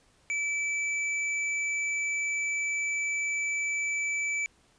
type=tone with tanh clipping; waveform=sine; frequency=2311 Hz; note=D7; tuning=28 cents flat; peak=-29 dBFS; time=0.3-4.46 s; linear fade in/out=0 ms; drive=18 dB; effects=pink hiss -64 dBFS RMS until 4.78 s + resampled to 22050 Hz